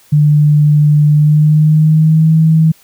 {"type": "tone with pitch glide", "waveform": "sine", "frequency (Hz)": [149, 159.69], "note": ["D3", "D#3"], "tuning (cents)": [25, 45], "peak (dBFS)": -5, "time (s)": [0.12, 2.72], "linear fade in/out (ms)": 10, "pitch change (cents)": 120, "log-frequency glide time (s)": [1.08, 2.31], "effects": ["white hiss -47 dBFS RMS until 2.83 s"]}